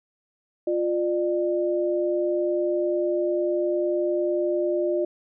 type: tone pair together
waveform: sine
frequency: 351.1 / 599.9 Hz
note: F4 / D5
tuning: +9 / +37 cents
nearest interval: major sixth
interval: 928 cents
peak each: -23 / -25 dBFS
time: 0.67-5.05 s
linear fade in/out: 5 ms
effects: none